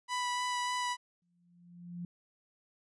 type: tone with vibrato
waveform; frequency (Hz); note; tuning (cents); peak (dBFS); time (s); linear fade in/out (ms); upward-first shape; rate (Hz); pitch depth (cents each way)
sawtooth; 987.8; B5; 0; -28; 0.08-0.97; 50; sine; 3.4; 10
type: tone with exponential growth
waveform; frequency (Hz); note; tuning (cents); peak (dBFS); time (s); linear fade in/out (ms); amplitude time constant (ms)
sine; 174.61; F3; 0; -36; 1.22-2.05; 2; 180
effects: resampled to 22050 Hz